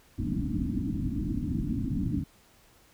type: low-pass noise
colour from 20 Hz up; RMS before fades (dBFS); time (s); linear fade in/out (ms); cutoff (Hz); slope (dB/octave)
white; -30; 0.18-2.24; 10; 310; 96
effects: pink hiss -60 dBFS RMS until 2.93 s